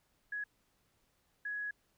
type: tone bursts at uneven times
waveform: sine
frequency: 1675 Hz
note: G#6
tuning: 14 cents sharp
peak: -36 dBFS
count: 2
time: 0.32-0.44 / 1.45-1.71 s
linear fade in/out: 5 ms
effects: pink hiss -75 dBFS RMS until 1.97 s